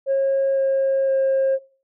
sine tone with pitch steps, 543 / 539.6 / 536.1 Hz, C#5 / C#5 / C5, -36 / -47 / +42 cents, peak -14 dBFS, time 0.06-1.59 s, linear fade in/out 50 ms, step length 510 ms, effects noise-tail reverb RT60 0.4 s tail -22 dB re dry + tanh soft clip ceiling -14 dBFS

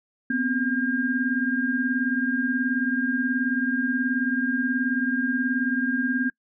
sine tone cluster, 244.9 / 263.5 / 1610 Hz, B3 / C4 / G6, -14 / +12 / +46 cents, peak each -26 dBFS, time 0.3-6.3 s, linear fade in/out 5 ms, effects noise-tail reverb RT60 0.1 s tail -24 dB re dry

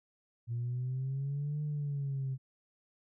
sine exponential two-way sweep, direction up then down, 116.54 to 150.7 to 131 Hz, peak -31 dBFS, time 0.47-2.38 s, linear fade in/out 50 ms, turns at 1.62 s, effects tanh soft clip ceiling -29 dBFS

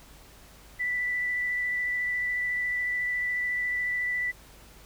sine tone with vibrato, 1975.5 Hz, B6, in tune, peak -26 dBFS, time 0.79-4.32 s, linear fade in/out 20 ms, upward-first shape sine, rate 14 Hz, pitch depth 10 cents each way, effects added 50 Hz sine -54 dBFS peak until 4.85 s + pink hiss -53 dBFS RMS until 4.85 s

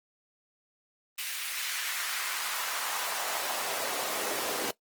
pink noise with high-pass filter sweep, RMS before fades -33 dBFS, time 1.18-4.71 s, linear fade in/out 5 ms, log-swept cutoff 2500 to 350 Hz, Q 1.3, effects noise-tail reverb RT60 0.1 s tail -17 dB re dry + Opus 24 kbps

